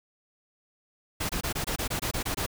pink noise bursts, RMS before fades -30 dBFS, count 11, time 1.2-2.464 s, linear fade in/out 10 ms, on 94 ms, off 23 ms, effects none

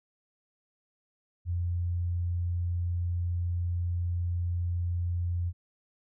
sine tone, 87.31 Hz, F2, in tune, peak -27 dBFS, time 1.45-5.53 s, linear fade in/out 50 ms, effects none

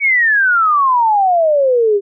sine exponential sweep, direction down, 2280 to 391.3 Hz, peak -9 dBFS, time 0-2.01 s, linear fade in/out 50 ms, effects none

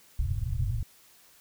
white low-pass noise, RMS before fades -29 dBFS, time 0.19-0.83 s, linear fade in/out 2 ms, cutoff 130 Hz, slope 96 dB/octave, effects white hiss -58 dBFS RMS until 1.4 s

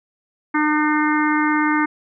harmonic tone, 302.8 Hz, D#4, 47 cents flat, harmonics 1 / 3 / 4 / 5 / 6 / 7, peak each -18 / -23 / -24 / -25 / -26 / -26 dBFS, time 0.54-1.86 s, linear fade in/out 10 ms, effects none

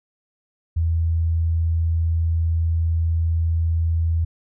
sine tone, 82.41 Hz, E2, in tune, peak -17 dBFS, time 0.76-4.25 s, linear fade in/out 10 ms, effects none

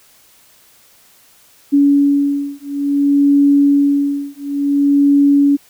sine beating tone pair, 283 / 283.57 Hz, C#4 / C#4, +36 / +39 cents, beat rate 0.57 Hz, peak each -13 dBFS, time 1.72-5.57 s, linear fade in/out 20 ms, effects white hiss -49 dBFS RMS until 5.69 s

